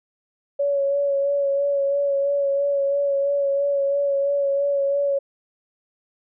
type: tone with vibrato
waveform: sine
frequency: 561 Hz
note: C#5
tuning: 21 cents sharp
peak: -18 dBFS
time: 0.59-5.19 s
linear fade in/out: 10 ms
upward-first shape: sine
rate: 3 Hz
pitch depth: 23 cents each way
effects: none